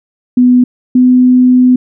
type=tone pair in turn; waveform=sine; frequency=248.5 / 251.7 Hz; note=B3 / B3; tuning=+11 / +33 cents; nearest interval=unison; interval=22 cents; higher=second; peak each=-3 dBFS; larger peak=neither; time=0.37-0.64 / 0.95-1.76 s; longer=second; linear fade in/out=5 ms; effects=none